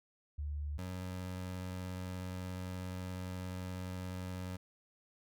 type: tone pair in turn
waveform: sine / 25% pulse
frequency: 73.42 / 91.68 Hz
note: D2 / F#2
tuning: 0 / -15 cents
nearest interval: major third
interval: 385 cents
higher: second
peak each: -36 / -36 dBFS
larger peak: neither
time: 0.38-0.78 / 0.78-4.57 s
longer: second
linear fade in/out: 10 ms
effects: none